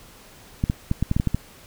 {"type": "clicks", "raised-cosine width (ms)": 5, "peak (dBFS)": -8, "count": 9, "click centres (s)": [0.639, 0.699, 0.914, 1.026, 1.114, 1.165, 1.199, 1.273, 1.346], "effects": ["pink hiss -48 dBFS RMS until 1.66 s"]}